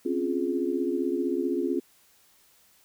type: chord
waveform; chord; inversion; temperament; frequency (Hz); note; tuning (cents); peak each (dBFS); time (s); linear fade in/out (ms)
sine; Db major seventh; third; equal with one note detuned; 261.6 / 277.2 / 349.2 / 418.2; C4 / Db4 / F4 / Ab4; 0 / 0 / 0 / +12; -31 / -31 / -28 / -32; 0.05-1.8; 10
effects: white hiss -61 dBFS RMS until 2.84 s